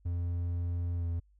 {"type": "tone with pitch glide", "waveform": "triangle", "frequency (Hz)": [86.7, 84.87], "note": ["F2", "F2"], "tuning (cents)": [-12, -49], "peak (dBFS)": -28, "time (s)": [0.05, 1.2], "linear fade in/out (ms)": 10, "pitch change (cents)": -37, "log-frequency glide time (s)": [0.96, 1.06], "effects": ["added 50 Hz sine -61 dBFS peak until 1.39 s"]}